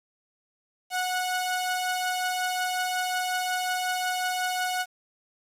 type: tone pair together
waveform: sawtooth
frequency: 733 / 1471.5 Hz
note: F#5 / F#6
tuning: -16 / -10 cents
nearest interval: octave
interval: 1206 cents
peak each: -23 / -30 dBFS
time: 0.9-4.86 s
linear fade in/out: 50 ms
effects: resampled to 32000 Hz + 9-bit